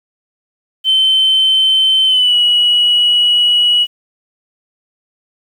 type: tone with pitch glide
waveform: sine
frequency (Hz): 3083 to 2923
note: G7 to F#7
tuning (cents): -29 to -22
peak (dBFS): -7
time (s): 0.84-3.87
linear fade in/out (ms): 50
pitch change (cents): -93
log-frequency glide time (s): 2.06-2.36
effects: tanh soft clip ceiling -4 dBFS + 7-bit